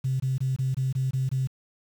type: tone bursts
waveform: sine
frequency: 131.4 Hz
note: C3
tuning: 8 cents sharp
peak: -22 dBFS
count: 8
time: 0.04-1.474 s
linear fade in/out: 10 ms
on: 160 ms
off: 22 ms
effects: tanh soft clip ceiling -18 dBFS + 8-bit